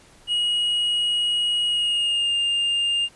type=tone with pitch glide; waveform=triangle; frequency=2895 to 2808 Hz; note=F#7 to F7; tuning=-38 to +9 cents; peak=-18 dBFS; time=0.27-3.09 s; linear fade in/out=50 ms; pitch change=-53 cents; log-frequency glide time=1.68-2.34 s; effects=pink hiss -52 dBFS RMS until 3.15 s + resampled to 24000 Hz